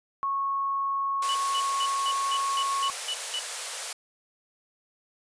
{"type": "tone", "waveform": "sine", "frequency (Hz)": 1100, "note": "C#6", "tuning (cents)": -14, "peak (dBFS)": -25, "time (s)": [0.23, 2.9], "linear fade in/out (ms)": 0}
{"type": "high-pass noise", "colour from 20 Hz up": "white", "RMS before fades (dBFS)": -33, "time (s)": [1.22, 3.93], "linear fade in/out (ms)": 5, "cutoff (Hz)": 430, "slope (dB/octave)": 96}
{"type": "tone bursts", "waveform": "sine", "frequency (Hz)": 2960, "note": "F#7", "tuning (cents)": 0, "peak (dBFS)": -28, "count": 9, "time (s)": [1.29, 3.394], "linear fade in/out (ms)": 2, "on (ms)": 56, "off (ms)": 200}
{"effects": ["resampled to 22050 Hz"]}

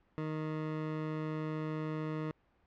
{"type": "tone", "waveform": "20% pulse", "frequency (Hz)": 155.56, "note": "D#3", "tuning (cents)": 0, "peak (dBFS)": -30, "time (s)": [0.18, 2.31], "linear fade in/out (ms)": 0, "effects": ["pink hiss -71 dBFS RMS until 2.66 s", "low-pass 2000 Hz 12 dB/octave"]}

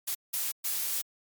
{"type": "noise bursts at uneven times", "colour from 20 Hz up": "blue", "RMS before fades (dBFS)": -31, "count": 3, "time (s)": [[0.07, 0.15], [0.33, 0.52], [0.64, 1.02]], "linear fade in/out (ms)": 10, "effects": ["MP3 96 kbps"]}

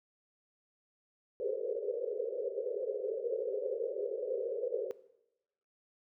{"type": "band-pass noise", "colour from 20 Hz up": "white", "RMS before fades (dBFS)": -36, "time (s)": [1.4, 4.91], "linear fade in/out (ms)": 0, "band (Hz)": [400, 540], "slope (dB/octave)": 96, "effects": ["noise-tail reverb RT60 0.9 s tail -18 dB re dry"]}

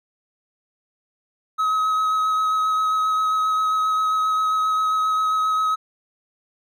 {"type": "tone with vibrato", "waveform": "triangle", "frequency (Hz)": 1275, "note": "D#6", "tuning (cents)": 42, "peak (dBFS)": -16, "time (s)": [1.58, 5.76], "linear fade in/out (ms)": 20, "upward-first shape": "triangle", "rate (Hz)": 7.5, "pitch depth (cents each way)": 13, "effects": []}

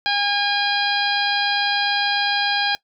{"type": "harmonic tone", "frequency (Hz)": 813, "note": "G#5", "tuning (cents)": -37, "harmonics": [1, 2, 3, 4, 5, 6], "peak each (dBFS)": [-23, -23, -27, -25, -26, -28], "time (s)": [0.06, 2.75], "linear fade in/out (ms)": 0, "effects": ["noise-tail reverb RT60 0.1 s tail -21 dB re dry"]}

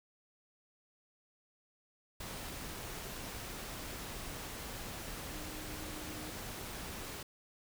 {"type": "tone in noise", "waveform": "sine", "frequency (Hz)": 306.6, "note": "D#4", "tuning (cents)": -25, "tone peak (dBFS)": -50, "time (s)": [5.3, 6.31], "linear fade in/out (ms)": 5, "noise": "pink", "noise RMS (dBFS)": -44, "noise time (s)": [2.2, 7.23], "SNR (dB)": -9, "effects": []}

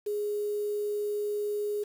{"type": "tone with quantisation", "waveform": "sine", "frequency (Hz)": 415.3, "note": "G#4", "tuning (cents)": 0, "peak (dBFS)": -28, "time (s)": [0.06, 1.84], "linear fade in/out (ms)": 10, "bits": 8, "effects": []}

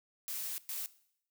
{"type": "noise bursts at uneven times", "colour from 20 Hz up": "blue", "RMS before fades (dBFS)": -39, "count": 2, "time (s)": [[0.28, 0.58], [0.69, 0.86]], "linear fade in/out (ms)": 0, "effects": ["noise-tail reverb RT60 0.7 s tail -19 dB re dry"]}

